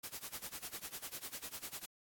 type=noise with tremolo; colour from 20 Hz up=white; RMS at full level=-43 dBFS; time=0.03-1.86 s; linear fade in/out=10 ms; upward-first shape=sine; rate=10 Hz; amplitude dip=90%; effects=AAC 64 kbps